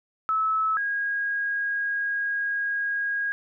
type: tone pair in turn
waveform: sine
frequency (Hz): 1300 / 1637.9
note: E6 / G#6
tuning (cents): -24 / -24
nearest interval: major third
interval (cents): 400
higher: second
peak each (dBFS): -21 / -24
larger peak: first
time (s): 0.29-0.77 / 0.77-3.32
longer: second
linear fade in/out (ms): 0
effects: none